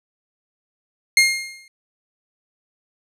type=tone with exponential decay; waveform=sawtooth; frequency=2130 Hz; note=C7; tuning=30 cents sharp; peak=-5 dBFS; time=1.17-1.68 s; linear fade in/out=2 ms; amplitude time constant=110 ms; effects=low-pass 11000 Hz 12 dB/octave